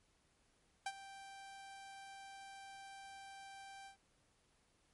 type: tone with ADSR envelope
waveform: sawtooth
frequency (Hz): 784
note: G5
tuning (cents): 0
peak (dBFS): -33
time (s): 0.86-3.97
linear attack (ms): 4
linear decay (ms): 51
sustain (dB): -15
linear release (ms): 110
effects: pink hiss -75 dBFS RMS until 4.93 s + MP3 48 kbps